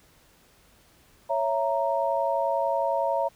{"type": "chord", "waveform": "sine", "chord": "A# diminished", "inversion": "first", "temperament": "equal with one note detuned", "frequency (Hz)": [554.4, 665.4, 932.3], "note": ["C#5", "E5", "A#5"], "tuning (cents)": [0, 16, 0], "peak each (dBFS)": -27, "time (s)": [1.29, 3.29], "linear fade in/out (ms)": 20, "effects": ["pink hiss -59 dBFS RMS until 3.35 s"]}